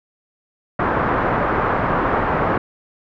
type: low-pass noise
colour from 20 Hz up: white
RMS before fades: -19 dBFS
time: 0.79-2.58 s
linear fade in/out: 5 ms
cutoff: 1400 Hz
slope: 24 dB/octave
effects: none